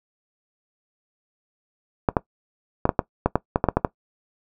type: clicks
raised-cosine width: 1 ms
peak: -3 dBFS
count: 12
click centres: 2.088 / 2.168 / 2.854 / 2.892 / 2.992 / 3.26 / 3.356 / 3.559 / 3.641 / 3.687 / 3.77 / 3.848 s
effects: noise-tail reverb RT60 0.1 s tail -19 dB re dry